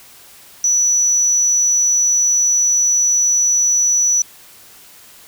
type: tone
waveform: sine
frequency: 5920 Hz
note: F#8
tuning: in tune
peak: -10 dBFS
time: 0.64-4.22 s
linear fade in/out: 2 ms
effects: tanh soft clip ceiling -9 dBFS + white hiss -43 dBFS RMS until 5.27 s